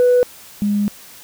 sine tone pair in turn, 493.9 / 205.2 Hz, B4 / G#3, 0 / -21 cents, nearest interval octave + minor third, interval 1521 cents, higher first, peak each -8 / -14 dBFS, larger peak first, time 0-0.23 / 0.62-0.88 s, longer second, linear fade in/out 0 ms, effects tanh soft clip ceiling -7 dBFS + white hiss -41 dBFS RMS until 1.23 s

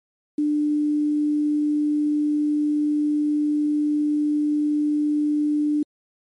sine tone with quantisation, 297.7 Hz, D4, 24 cents sharp, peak -18 dBFS, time 0.38-5.83 s, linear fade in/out 5 ms, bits 8, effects MP3 48 kbps

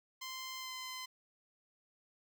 10% pulse tone with pitch glide, 1041 to 1028.4 Hz, C6 to C6, -9 to -30 cents, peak -34 dBFS, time 0.21-1.06 s, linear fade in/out 10 ms, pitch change -21 cents, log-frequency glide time 0.58-0.74 s, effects none

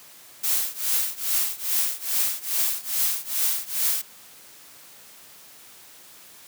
blue noise with tremolo, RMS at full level -21 dBFS, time 0.43-4.02 s, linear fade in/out 10 ms, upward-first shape triangle, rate 2.4 Hz, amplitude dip 95%, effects white hiss -48 dBFS RMS until 6.47 s + high-pass 100 Hz 12 dB/octave

